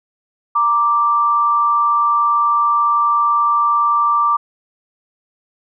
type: tone pair together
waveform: sine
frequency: 936.7 / 1174.7 Hz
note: A#5 / D6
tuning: +8 / 0 cents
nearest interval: major third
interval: 392 cents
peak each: -21 / -12 dBFS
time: 0.55-4.37 s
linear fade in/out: 10 ms
effects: none